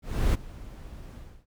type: noise with ADSR envelope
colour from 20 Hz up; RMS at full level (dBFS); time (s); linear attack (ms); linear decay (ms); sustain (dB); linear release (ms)
brown; -21; 0.02-1.46; 320; 17; -21; 290
effects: none